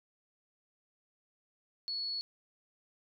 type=tone; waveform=sine; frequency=4390 Hz; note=C#8; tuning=18 cents flat; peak=-34 dBFS; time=1.88-2.21 s; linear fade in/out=0 ms; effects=none